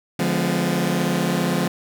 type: chord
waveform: sawtooth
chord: D diminished seventh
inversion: none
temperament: just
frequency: 146.83 / 176.2 / 211.4 / 253.7 Hz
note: D3 / F3 / Ab3 / Cb4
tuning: 0 / +16 / +31 / +47 cents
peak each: -23 / -18 / -22 / -22 dBFS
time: 0.19-1.68 s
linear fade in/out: 5 ms
effects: none